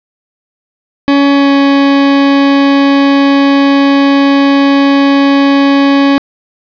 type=tone with pitch glide; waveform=40% pulse; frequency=280.6 to 278.3 Hz; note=C#4 to C#4; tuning=+21 to +7 cents; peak=-4 dBFS; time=1.08-6.18 s; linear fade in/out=0 ms; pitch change=-14 cents; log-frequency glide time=1.32-1.51 s; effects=resampled to 11025 Hz + 7-bit